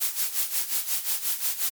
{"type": "noise with tremolo", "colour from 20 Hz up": "blue", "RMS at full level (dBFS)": -24, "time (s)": [0, 1.7], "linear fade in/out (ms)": 20, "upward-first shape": "sine", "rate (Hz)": 5.6, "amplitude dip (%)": 75, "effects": ["MP3 96 kbps"]}